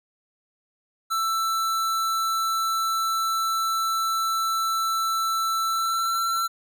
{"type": "tone with pitch glide", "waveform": "square", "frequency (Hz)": [1330, 1347.8], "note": ["E6", "E6"], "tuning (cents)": [15, 38], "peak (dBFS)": -23, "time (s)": [1.1, 6.48], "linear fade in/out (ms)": 20, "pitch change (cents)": 23, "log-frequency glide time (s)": [5.66, 6.19], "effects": []}